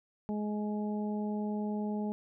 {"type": "harmonic tone", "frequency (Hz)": 210, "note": "G#3", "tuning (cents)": 19, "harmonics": [1, 2, 3, 4], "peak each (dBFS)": [-32, -40, -45, -44], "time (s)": [0.29, 2.12], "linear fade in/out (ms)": 0, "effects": []}